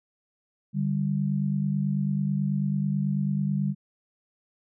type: tone pair together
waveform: sine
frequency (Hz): 146.83 / 195.99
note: D3 / G3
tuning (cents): 0 / 0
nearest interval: perfect fourth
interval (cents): 500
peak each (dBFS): -26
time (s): 0.73-3.75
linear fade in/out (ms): 50
effects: none